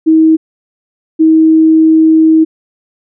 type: tone pair in turn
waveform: sine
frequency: 318.7 / 318.7 Hz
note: D#4 / D#4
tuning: +42 / +42 cents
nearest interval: unison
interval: 0 cents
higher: neither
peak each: -3 dBFS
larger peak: neither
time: 0.06-0.37 / 1.19-2.45 s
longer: second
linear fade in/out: 20 ms
effects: none